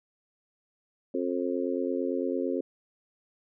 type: harmonic tone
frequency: 88.9 Hz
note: F2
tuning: 31 cents sharp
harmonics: 3 / 4 / 5 / 6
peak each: -31 / -32 / -33 / -34 dBFS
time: 1.14-2.61 s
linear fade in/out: 5 ms
effects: none